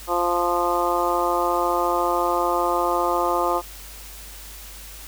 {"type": "harmonic tone", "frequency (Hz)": 174.61, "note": "F3", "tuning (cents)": 0, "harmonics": [2, 3, 4, 5, 6, 7], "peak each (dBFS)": [-26, -26, -26, -26, -26, -26], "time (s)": [0.07, 3.62], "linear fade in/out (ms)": 50, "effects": ["added 50 Hz sine -41 dBFS peak until 5.07 s", "white hiss -41 dBFS RMS until 5.07 s"]}